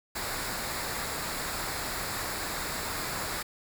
pink noise with comb filter, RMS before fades -34 dBFS, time 0.15-3.43 s, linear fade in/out 10 ms, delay 0.33 ms, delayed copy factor -0.55, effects none

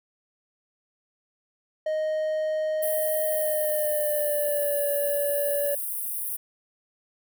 triangle tone with pitch glide, 622.3 to 574 Hz, D#5 to D5, 0 to -40 cents, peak -22 dBFS, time 1.86-5.75 s, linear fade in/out 5 ms, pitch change -140 cents, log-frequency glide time 3.27-4.83 s
white high-pass noise, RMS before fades -31 dBFS, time 2.82-6.37 s, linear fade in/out 10 ms, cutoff 9100 Hz, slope 96 dB/octave
effects none

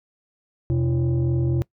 sine tone with frequency modulation, 127.4 Hz, C3, 46 cents flat, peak -17 dBFS, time 0.7-1.62 s, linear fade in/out 0 ms, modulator 211 Hz, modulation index 0.81, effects noise-tail reverb RT60 0.1 s tail -23 dB re dry + tanh soft clip ceiling -15 dBFS

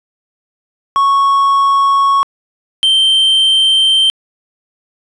triangle tone pair in turn, 1106 / 3128 Hz, C#6 / G7, -4 / -4 cents, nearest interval octave + tritone, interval 1800 cents, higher second, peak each -6 dBFS, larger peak neither, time 0.96-2.23 / 2.83-4.1 s, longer neither, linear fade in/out 0 ms, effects resampled to 24000 Hz + 8-bit

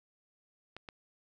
clicks, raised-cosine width 0.3 ms, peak -28 dBFS, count 2, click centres 0.766 / 0.888 s, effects none

